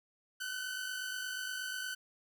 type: tone pair together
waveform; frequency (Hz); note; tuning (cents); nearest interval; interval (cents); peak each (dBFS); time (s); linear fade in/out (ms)
sawtooth; 1472.6 / 1521; F#6 / F#6; -9 / +47; minor second; 56; -40 / -35; 0.4-1.95; 10
effects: none